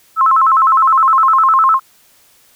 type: tone with vibrato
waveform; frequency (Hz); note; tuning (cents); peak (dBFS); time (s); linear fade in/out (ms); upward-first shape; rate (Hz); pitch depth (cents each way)
sine; 1181; D6; +9; -7; 0.16-1.8; 50; square; 9.8; 180
effects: white hiss -50 dBFS RMS until 2.55 s